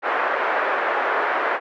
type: band-pass noise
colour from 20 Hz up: white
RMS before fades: -22 dBFS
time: 0.02-1.6 s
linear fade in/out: 50 ms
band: 400 to 1700 Hz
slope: 24 dB/octave
effects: none